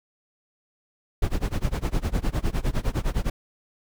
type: noise with tremolo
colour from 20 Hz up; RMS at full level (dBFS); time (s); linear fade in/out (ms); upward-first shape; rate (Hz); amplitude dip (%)
brown; -21; 1.22-3.3; 5; sine; 9.8; 95
effects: none